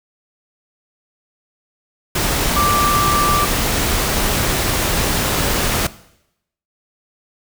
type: tone in noise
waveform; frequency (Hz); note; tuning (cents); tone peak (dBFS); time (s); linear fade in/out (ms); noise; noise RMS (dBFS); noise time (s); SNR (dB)
sine; 1174.7; D6; 0; -15; 2.56-3.45; 5; pink; -18; 2.15-5.87; 0
effects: noise-tail reverb RT60 0.8 s tail -18 dB re dry